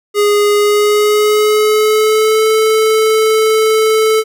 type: tone with pitch glide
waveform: square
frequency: 412.9 to 437.5 Hz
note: G#4 to A4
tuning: -10 to -10 cents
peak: -9 dBFS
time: 0.14-4.24 s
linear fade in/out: 50 ms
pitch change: +100 cents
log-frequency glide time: 0.56-2.46 s
effects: none